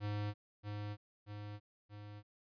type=tone with echo; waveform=square; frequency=103.83 Hz; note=G#2; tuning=in tune; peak=-37 dBFS; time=0-0.34 s; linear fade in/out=50 ms; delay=630 ms; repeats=3; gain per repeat=-4 dB; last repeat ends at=2.23 s; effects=resampled to 11025 Hz